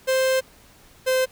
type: tone pair in turn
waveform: 45% pulse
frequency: 523.3 / 517.6 Hz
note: C5 / C5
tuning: 0 / -19 cents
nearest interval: unison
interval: 19 cents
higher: first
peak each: -18 dBFS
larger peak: neither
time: 0.07-0.41 / 1.06-1.26 s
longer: first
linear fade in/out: 20 ms
effects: pink hiss -52 dBFS RMS until 1.31 s